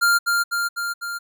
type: tone with echo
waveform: square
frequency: 1396.9 Hz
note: F6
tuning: in tune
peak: -15 dBFS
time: 0.01-0.19 s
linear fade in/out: 20 ms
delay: 250 ms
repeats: 4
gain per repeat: -3 dB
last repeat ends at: 1.19 s
effects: none